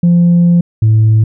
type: tone pair in turn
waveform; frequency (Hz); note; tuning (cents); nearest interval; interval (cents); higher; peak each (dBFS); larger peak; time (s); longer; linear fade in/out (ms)
sine; 173.1 / 109.68; F3 / A2; -15 / -5; minor sixth; 790; first; -3; neither; 0.03-0.61 / 0.82-1.24; first; 5
effects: tanh soft clip ceiling -3 dBFS